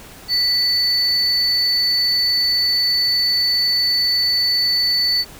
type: tone pair together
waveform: triangle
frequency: 1975.5 / 4486 Hz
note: B6 / C#8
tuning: 0 / +20 cents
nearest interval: octave + major second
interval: 1420 cents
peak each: -25 / -13 dBFS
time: 0.28-5.25 s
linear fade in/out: 50 ms
effects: tanh soft clip ceiling -9 dBFS + pink hiss -40 dBFS RMS until 5.39 s